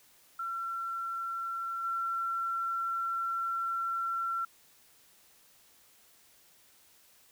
sine tone with level steps, 1356 Hz, E6, 49 cents sharp, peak -33 / -30 dBFS, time 0.39-4.45 s, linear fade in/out 5 ms, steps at 1.83 s, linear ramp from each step 20 ms, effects white hiss -62 dBFS RMS until 7.31 s

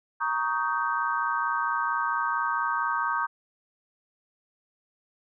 sine chord, Eb dominant seventh, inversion second, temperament just, 933.4 / 1120.1 / 1244.5 / 1555.6 Hz, Bb5 / Db6 / Eb6 / G6, +2 / +18 / 0 / -14 cents, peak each -30 dBFS, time 0.2-3.27 s, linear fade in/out 20 ms, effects none

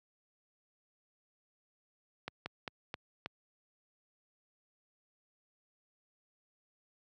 slowing click train, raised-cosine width 0.3 ms, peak -22 dBFS, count 5, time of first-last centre 2.28-3.26 s, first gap 180 ms, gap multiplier 1.21, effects high-pass 80 Hz 12 dB/octave

